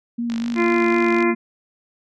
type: tone with vibrato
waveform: sine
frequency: 233.1 Hz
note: A#3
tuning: in tune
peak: -21 dBFS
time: 0.18-1.35 s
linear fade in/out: 10 ms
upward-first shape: sine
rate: 4 Hz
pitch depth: 29 cents each way
type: click train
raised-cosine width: 0.2 ms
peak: -16 dBFS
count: 47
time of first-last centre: 0.3-1.226 s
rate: 49.7 Hz
type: harmonic tone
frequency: 345.5 Hz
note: F4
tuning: 19 cents flat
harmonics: 1 / 2 / 3 / 4 / 5 / 6 / 7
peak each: -17 / -29 / -25 / -32 / -31 / -25 / -30 dBFS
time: 0.55-1.35 s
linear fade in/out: 50 ms
effects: none